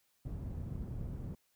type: low-pass noise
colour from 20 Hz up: white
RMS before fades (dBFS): -41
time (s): 0.25-1.35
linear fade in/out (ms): 5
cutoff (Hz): 130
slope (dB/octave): 12
effects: white hiss -75 dBFS RMS until 1.55 s